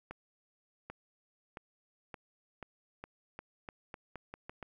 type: accelerating click train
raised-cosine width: 0.5 ms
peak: -28 dBFS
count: 13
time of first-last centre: 0.11-4.628 s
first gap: 790 ms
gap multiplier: 0.85
effects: 11-bit